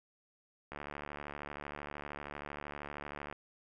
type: click train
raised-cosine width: 0.5 ms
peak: -27 dBFS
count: 191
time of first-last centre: 0.72-3.326 s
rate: 72.9 Hz
effects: none